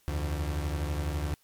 35% pulse beating tone pair, 73.4 / 85.4 Hz, D2 / F2, 0 / -38 cents, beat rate 12 Hz, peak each -28 / -34 dBFS, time 0.08-1.34 s, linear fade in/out 0 ms, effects white hiss -66 dBFS RMS until 1.43 s + MP3 96 kbps

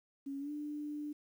sine tone with pitch glide, 276.6 to 296.5 Hz, C#4 to D4, -4 to +17 cents, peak -38 dBFS, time 0.26-1.13 s, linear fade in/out 10 ms, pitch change +121 cents, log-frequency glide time 0.39-0.51 s, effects 11-bit

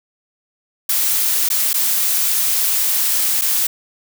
blue noise with dropouts, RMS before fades -17 dBFS, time 0.89-3.67 s, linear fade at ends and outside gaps 5 ms, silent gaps 1.489-1.501 / 1.732-1.741 / 3.413-3.418 s, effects none

